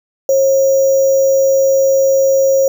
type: tone with sample-and-hold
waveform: sine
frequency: 540 Hz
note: C#5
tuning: 45 cents flat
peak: -8 dBFS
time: 0.29-2.68 s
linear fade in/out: 2 ms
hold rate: 6300 Hz
effects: none